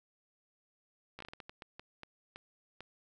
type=slowing click train; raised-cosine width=0.3 ms; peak=-30 dBFS; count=13; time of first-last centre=1.19-2.806 s; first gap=14 ms; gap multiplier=1.37; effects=none